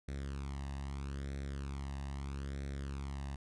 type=tone with flanger; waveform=sawtooth; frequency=69.1 Hz; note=C#2; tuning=5 cents flat; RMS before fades=-41 dBFS; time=0.08-3.36 s; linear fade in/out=5 ms; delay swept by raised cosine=0.51 to 1.08 ms; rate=0.78 Hz; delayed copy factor=+0.7; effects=resampled to 22050 Hz